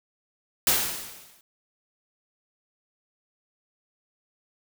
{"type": "noise with exponential decay", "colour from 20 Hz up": "white", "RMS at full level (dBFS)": -19, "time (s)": [0.67, 1.41], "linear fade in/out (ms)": 2, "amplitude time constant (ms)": 160, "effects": []}